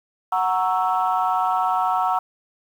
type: chord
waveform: sine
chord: F# dominant seventh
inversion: none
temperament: equal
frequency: 740 / 932.3 / 1108.7 / 1318.5 Hz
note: F#5 / A#5 / C#6 / E6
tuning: 0 / 0 / 0 / 0 cents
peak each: -21 / -23 / -26 / -24 dBFS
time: 0.32-2.19 s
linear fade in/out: 5 ms
effects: tanh soft clip ceiling -10 dBFS + 8-bit